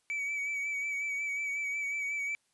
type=tone with vibrato; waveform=triangle; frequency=2284 Hz; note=D7; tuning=49 cents flat; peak=-30 dBFS; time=0.1-2.35 s; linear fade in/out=0 ms; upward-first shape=sine; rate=5.5 Hz; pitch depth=33 cents each way; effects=white hiss -74 dBFS RMS until 2.53 s + resampled to 24000 Hz